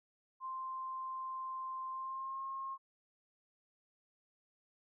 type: tone with pitch glide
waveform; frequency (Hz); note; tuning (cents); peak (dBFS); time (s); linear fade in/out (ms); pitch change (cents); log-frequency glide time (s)
sine; 1046.5 to 1074.1; C6 to C6; 0 to +45; -39; 0.4-2.78; 50; +45; 1.91-2.41
effects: none